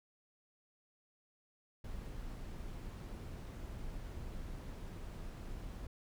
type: noise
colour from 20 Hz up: brown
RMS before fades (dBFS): -45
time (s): 1.84-5.87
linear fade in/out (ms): 5
effects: none